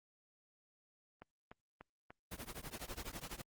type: click train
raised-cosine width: 0.5 ms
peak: -36 dBFS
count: 4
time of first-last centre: 1.22-2.105 s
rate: 3.39 Hz
type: noise with tremolo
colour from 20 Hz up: pink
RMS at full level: -43 dBFS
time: 2.31-3.42 s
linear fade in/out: 10 ms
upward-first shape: triangle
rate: 12 Hz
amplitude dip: 100%
effects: Opus 24 kbps